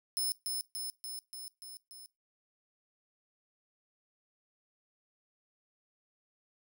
15% pulse tone with echo, 5230 Hz, E8, 15 cents flat, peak -25 dBFS, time 0.17-0.32 s, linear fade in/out 0 ms, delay 290 ms, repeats 6, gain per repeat -3 dB, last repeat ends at 2.06 s, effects noise-tail reverb RT60 0.2 s tail -19 dB re dry

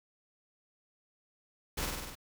pink noise with echo, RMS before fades -35 dBFS, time 1.77-1.86 s, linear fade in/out 10 ms, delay 49 ms, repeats 6, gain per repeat -2 dB, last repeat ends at 2.154 s, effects none

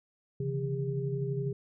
sine tone cluster, 135.8 / 147.9 / 168.4 / 403.5 Hz, C#3 / D3 / E3 / G#4, -35 / +13 / +37 / -50 cents, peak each -32 / -39 / -39 / -35 dBFS, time 0.4-1.53 s, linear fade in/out 5 ms, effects none

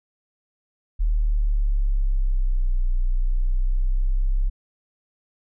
sine exponential two-way sweep, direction down then up, 39 to 30 to 33.29 Hz, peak -17 dBFS, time 0.99-4.5 s, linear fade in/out 20 ms, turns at 2.87 s, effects none

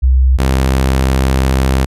sine / sawtooth tone pair in turn, 64.5 / 65.89 Hz, C2 / C2, -24 / +13 cents, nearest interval unison, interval 37 cents, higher second, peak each -6 dBFS, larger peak neither, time 0.02-0.38 / 0.38-1.86 s, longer second, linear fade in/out 20 ms, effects resampled to 32000 Hz

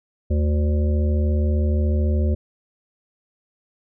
harmonic tone with a mistuned harmonic, 73.42 Hz, D2, in tune, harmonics 1 / 3 / 5 / 7 / 8, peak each -17 / -27 / -31 / -34 / -35 dBFS, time 0.3-2.35 s, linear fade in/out 10 ms, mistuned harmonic 1, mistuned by +110 cents, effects none

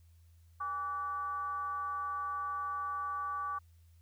sine tone with frequency modulation, 1153 Hz, D6, 32 cents flat, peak -34 dBFS, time 0.6-3.59 s, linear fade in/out 10 ms, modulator 335 Hz, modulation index 0.49, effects added 83 Hz sine -58 dBFS peak until 4.01 s + white hiss -75 dBFS RMS until 4.01 s

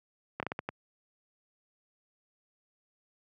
slowing click train, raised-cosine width 0.5 ms, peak -18 dBFS, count 6, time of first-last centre 0.4-0.69 s, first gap 28 ms, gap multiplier 1.37, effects high-pass 100 Hz 12 dB/octave

